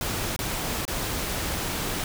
pink noise with dropouts, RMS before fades -29 dBFS, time 0.01-2.04 s, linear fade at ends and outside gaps 1 ms, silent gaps 0.363-0.39 / 0.852-0.879 s, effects none

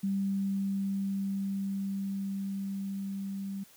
sine tone with level ramp, 196.1 Hz, G3, 1 cent sharp, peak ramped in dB -27 to -34 dBFS, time 0.03-3.64 s, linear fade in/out 10 ms, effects white hiss -58 dBFS RMS until 3.76 s

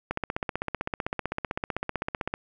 click train, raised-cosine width 0.5 ms, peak -13 dBFS, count 36, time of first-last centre 0.11-2.339 s, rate 15.7 Hz, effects none

